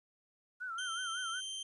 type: tone with vibrato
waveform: sine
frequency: 1415 Hz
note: F6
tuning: 22 cents sharp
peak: -38 dBFS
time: 0.6-1.41 s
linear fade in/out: 20 ms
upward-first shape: sine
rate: 5.4 Hz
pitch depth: 120 cents each way
type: tone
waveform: sawtooth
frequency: 3136 Hz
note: G7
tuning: in tune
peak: -36 dBFS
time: 0.78-1.63 s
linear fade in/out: 5 ms
effects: resampled to 24000 Hz + 12-bit